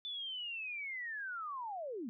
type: linear sweep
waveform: sine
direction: down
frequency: 3520 to 207.7 Hz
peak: -39 dBFS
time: 0.05-2.09 s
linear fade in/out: 0 ms
effects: none